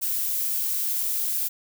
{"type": "noise", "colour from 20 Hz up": "violet", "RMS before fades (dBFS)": -26, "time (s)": [0.01, 1.49], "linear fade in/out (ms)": 20, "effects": []}